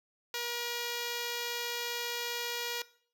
5% pulse tone, 477.5 Hz, A#4, 42 cents sharp, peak -22 dBFS, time 0.34-2.82 s, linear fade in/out 2 ms, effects noise-tail reverb RT60 0.5 s tail -19 dB re dry

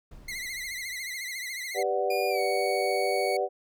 brown noise with exponential decay, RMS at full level -45 dBFS, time 0.11-1.91 s, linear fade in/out 5 ms, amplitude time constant 390 ms
sawtooth tone with vibrato, 2058 Hz, C7, 29 cents flat, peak -30 dBFS, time 0.28-1.83 s, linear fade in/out 5 ms, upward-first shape triangle, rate 14 Hz, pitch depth 110 cents each way
sine chord, G major seventh, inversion none, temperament equal, 392 / 493.9 / 587.3 / 740 Hz, G4 / B4 / D5 / F#5, 0 / 0 / 0 / 0 cents, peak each -30 dBFS, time 1.74-3.49 s, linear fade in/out 50 ms
30% pulse tone with pitch glide, 2424 to 2236 Hz, D#7 to C#7, -46 to +14 cents, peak -30 dBFS, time 2.1-3.37 s, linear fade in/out 5 ms, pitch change -140 cents, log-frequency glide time 2.29-2.4 s
effects none

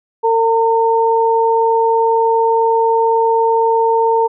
sine tone pair together, 453.9 / 911 Hz, A#4 / A#5, -46 / -40 cents, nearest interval octave, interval 1206 cents, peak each -13 dBFS, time 0.23-4.28 s, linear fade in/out 20 ms, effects none

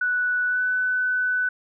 sine tone with pitch glide, 1480 to 1499.8 Hz, F#6 to F#6, 0 to +23 cents, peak -20 dBFS, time 0.01-1.49 s, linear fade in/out 5 ms, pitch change +23 cents, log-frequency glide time 0.47-0.61 s, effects none

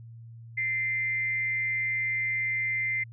sine tone with amplitude modulation, 2081 Hz, C7, 10 cents flat, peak -24 dBFS, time 0.57-3.04 s, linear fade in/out 10 ms, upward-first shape sine, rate 298 Hz, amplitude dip 40%, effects added 115 Hz sine -43 dBFS peak until 3.12 s

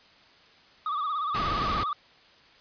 triangle tone with vibrato, 1200 Hz, D6, 37 cents sharp, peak -25 dBFS, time 0.86-1.93 s, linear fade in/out 2 ms, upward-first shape sine, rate 17 Hz, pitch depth 100 cents each way
pink noise, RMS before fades -31 dBFS, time 1.34-1.84 s, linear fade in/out 10 ms
effects white hiss -56 dBFS RMS until 2.6 s + resampled to 11025 Hz

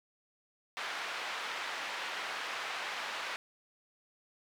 pink band-pass noise, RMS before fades -39 dBFS, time 0.77-3.36 s, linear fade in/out 0 ms, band 980 to 3200 Hz, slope 12 dB/octave, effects none

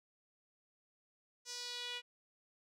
sawtooth tone with band-pass filter sweep, 487.4 Hz, B4, 23 cents flat, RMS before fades -44 dBFS, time 1.45-2.02 s, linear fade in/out 50 ms, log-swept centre 5900 to 2900 Hz, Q 2.9, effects none

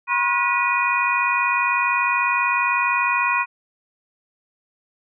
sine tone cluster, 973 / 1073 / 1446 / 1928 / 2466 Hz, B5 / C6 / F#6 / B6 / D#7, -26 / +43 / -40 / -42 / -16 cents, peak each -24 / -23 / -26 / -28 / -21 dBFS, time 0.07-3.46 s, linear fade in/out 50 ms, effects none

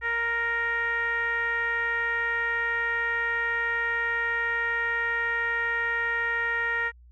10% pulse tone with low-pass filter, 466.3 Hz, A#4, 1 cent sharp, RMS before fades -27 dBFS, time 0.01-6.92 s, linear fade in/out 50 ms, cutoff 1800 Hz, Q 6.3, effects added 60 Hz sine -49 dBFS peak until 7.11 s

